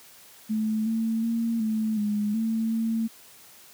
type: tone with pitch steps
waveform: sine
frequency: 217.4 / 224.6 / 229.8 / 218.5 / 208.3 / 223.9 / 225.4 Hz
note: A3 / A3 / A#3 / A3 / G#3 / A3 / A3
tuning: -21 / +36 / -25 / -12 / +5 / +30 / +42 cents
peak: -23 dBFS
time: 0.49-3.08 s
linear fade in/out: 20 ms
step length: 370 ms
effects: white hiss -51 dBFS RMS until 3.73 s + high-pass 80 Hz 12 dB/octave